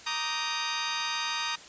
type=chord; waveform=15% pulse; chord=Eb major seventh; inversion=second; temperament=just; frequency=933.4 / 1166.7 / 1244.5 / 1555.6 Hz; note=Bb5 / D6 / Eb6 / G6; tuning=+2 / -12 / 0 / -14 cents; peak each=-27 / -33 / -28 / -32 dBFS; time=0.06-1.56 s; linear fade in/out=10 ms; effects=white hiss -48 dBFS RMS until 1.68 s + resampled to 16000 Hz